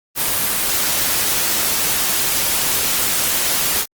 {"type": "noise", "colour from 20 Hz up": "white", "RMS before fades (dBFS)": -18, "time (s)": [0.15, 3.86], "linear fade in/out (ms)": 50, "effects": ["Opus 24 kbps"]}